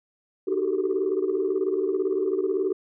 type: tone cluster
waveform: sine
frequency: 308.1 / 375.7 / 393.9 / 432.5 / 448.1 Hz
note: D#4 / F#4 / G4 / A4 / A4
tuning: -17 / +26 / +8 / -30 / +32 cents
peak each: -31 / -24 / -27 / -32 / -32 dBFS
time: 0.47-2.73 s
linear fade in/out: 10 ms
effects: tanh soft clip ceiling -15 dBFS